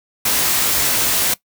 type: noise with comb filter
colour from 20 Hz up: white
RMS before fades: -17 dBFS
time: 0.25-1.34 s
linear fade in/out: 5 ms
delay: 16 ms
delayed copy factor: +0.5
effects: noise-tail reverb RT60 0.1 s tail -19 dB re dry